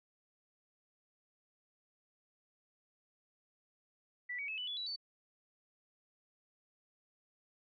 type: tone with pitch steps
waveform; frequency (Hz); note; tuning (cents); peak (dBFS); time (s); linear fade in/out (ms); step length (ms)
sine; 1966 / 2258 / 2594 / 2980 / 3423 / 3932 / 4517; B6 / C#7 / E7 / F#7 / A7 / B7 / C#8; -8 / +31 / -28 / +12 / -48 / -8 / +32; -38; 4.29-4.962; 10; 96
effects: none